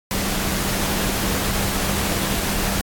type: tone in noise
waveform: sine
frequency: 196 Hz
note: G3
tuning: in tune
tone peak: -28 dBFS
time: 0.11-2.81 s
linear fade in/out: 0 ms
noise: pink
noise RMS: -23 dBFS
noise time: 0.11-2.81 s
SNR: -8 dB
effects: AAC 64 kbps